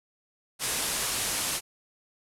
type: low-pass noise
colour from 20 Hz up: white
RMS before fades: -30 dBFS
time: 0.59-1.61 s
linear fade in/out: 50 ms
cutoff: 12000 Hz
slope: 48 dB/octave
effects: none